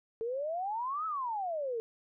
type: exponential two-way sweep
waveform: sine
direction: up then down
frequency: 440 to 1318.5 to 440 Hz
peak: -32 dBFS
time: 0.21-1.8 s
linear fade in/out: 0 ms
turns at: 1.06 s
effects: none